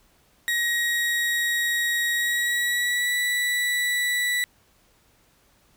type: tone with pitch glide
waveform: 35% pulse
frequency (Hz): 1893 to 1959.8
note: A#6 to B6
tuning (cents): +26 to -14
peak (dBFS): -20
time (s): 0.48-4.44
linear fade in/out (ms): 0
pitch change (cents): +60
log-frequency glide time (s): 2.13-3.17
effects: pink hiss -61 dBFS RMS until 5.76 s